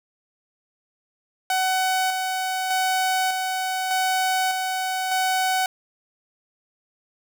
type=tone with tremolo; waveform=sawtooth; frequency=750 Hz; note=F#5; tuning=23 cents sharp; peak=-16 dBFS; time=1.5-5.66 s; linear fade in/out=2 ms; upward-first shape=square; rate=0.83 Hz; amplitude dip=35%; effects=none